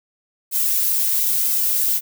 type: noise with flanger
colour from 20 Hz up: violet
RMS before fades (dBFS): -19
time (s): 0.51-2.01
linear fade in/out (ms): 50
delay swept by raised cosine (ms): 1.9 to 3.4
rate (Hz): 1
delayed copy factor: +0.7
effects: none